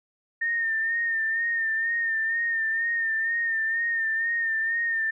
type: tone with vibrato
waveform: sine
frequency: 1821 Hz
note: A#6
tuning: 41 cents flat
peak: -23 dBFS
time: 0.41-5.11 s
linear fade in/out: 10 ms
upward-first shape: sine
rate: 2.1 Hz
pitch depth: 39 cents each way
effects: none